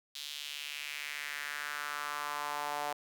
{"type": "tone with high-pass filter sweep", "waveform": "sawtooth", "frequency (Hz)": 146.5, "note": "D3", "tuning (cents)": -4, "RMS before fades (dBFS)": -39, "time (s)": [0.15, 2.93], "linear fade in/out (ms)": 5, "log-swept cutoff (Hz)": [3700, 740], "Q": 2.7, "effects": []}